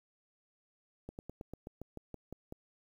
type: slowing click train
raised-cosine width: 2 ms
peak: -30 dBFS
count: 11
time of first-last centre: 1.09-2.524 s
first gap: 99 ms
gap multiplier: 1.08
effects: 10-bit